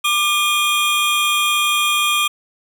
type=tone cluster; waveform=square; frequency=1188 / 2449 / 3241 Hz; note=D6 / D#7 / G#7; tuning=+20 / -28 / -43 cents; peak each=-20 dBFS; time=0.04-2.28 s; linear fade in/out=10 ms; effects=none